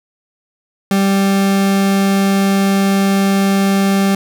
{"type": "tone", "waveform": "40% pulse", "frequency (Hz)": 196, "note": "G3", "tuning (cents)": 0, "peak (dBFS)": -10, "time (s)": [0.91, 4.15], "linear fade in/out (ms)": 2, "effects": []}